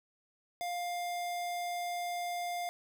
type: tone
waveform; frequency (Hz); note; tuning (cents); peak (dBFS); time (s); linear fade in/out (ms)
square; 703; F5; +11; -35; 0.61-2.69; 0
effects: none